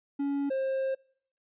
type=tone pair in turn; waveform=triangle; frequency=281.2 / 532.4 Hz; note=C#4 / C5; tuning=+25 / +30 cents; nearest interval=major seventh; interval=1105 cents; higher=second; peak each=-25 dBFS; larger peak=neither; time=0.19-0.5 / 0.5-0.95 s; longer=second; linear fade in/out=10 ms; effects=noise-tail reverb RT60 0.6 s tail -26 dB re dry + resampled to 8000 Hz